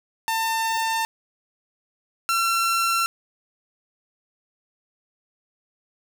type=tone pair in turn; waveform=sawtooth; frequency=899 / 1355.6 Hz; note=A5 / E6; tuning=+37 / +48 cents; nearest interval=perfect fifth; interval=711 cents; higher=second; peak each=-18 / -16 dBFS; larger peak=second; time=0.28-1.05 / 2.29-3.06 s; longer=neither; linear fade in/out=0 ms; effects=none